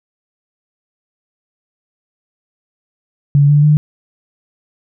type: tone with pitch steps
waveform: sine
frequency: 142.9 / 146.58 / 150.35 Hz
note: D3 / D3 / D3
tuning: -47 / -3 / +41 cents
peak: -6 dBFS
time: 3.35-3.77 s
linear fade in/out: 0 ms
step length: 140 ms
effects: none